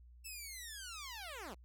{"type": "linear sweep", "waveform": "10% pulse", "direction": "down", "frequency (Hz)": [2667, 146.83], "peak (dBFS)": -37, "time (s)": [0.24, 1.55], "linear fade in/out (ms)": 20, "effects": ["added 60 Hz sine -56 dBFS peak until 1.64 s"]}